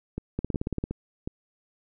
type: two click trains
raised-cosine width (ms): 3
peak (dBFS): -15 / -18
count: 9 / 4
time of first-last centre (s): 0.39-0.839 / 0.18-1.275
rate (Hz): 17.8 / 2.74
effects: none